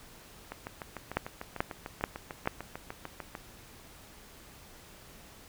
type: two click trains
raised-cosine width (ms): 0.5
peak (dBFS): -23 / -12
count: 20 / 4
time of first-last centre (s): 0.52-3.352 / 1.17-2.474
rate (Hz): 6.71 / 2.3
effects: pink hiss -53 dBFS RMS until 5.48 s